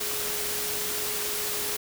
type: tone in noise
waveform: sine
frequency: 419.4 Hz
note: G#4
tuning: 17 cents sharp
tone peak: -38 dBFS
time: 0-1.77 s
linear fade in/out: 10 ms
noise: white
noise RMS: -30 dBFS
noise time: 0-1.77 s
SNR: -11 dB
effects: none